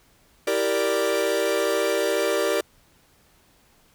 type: chord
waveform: 45% pulse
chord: E half-diminished seventh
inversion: none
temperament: equal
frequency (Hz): 329.6 / 392 / 466.2 / 587.3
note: E4 / G4 / Bb4 / D5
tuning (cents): 0 / 0 / 0 / 0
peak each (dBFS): -31 / -26 / -26 / -25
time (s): 0.47-2.61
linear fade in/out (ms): 5
effects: pink hiss -59 dBFS RMS until 3.94 s